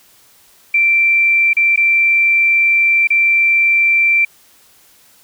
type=tone with dropouts; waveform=sine; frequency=2349 Hz; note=D7; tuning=in tune; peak=-9 dBFS; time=0.74-4.25 s; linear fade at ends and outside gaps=5 ms; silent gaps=1.533-1.567 / 1.761-1.774 / 3.073-3.103 s; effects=white hiss -49 dBFS RMS until 5.23 s